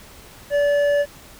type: tone with hard clipping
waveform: sine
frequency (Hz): 577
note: D5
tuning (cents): -31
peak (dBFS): -17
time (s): 0.5-1.06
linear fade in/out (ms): 50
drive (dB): 7
effects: pink hiss -44 dBFS RMS until 1.39 s